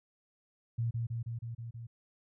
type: tone with echo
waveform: sine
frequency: 116.3 Hz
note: A#2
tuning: 4 cents flat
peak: -29 dBFS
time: 0.78-0.91 s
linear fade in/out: 10 ms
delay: 160 ms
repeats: 6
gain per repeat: -2 dB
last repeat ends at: 1.87 s
effects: none